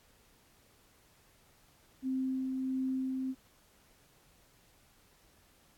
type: tone with tremolo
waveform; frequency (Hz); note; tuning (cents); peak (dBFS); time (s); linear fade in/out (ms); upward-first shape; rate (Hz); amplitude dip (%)
sine; 261.6; C4; 0; -30; 2.02-3.35; 50; sine; 1.5; 25
effects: pink hiss -65 dBFS RMS until 5.77 s + AAC 64 kbps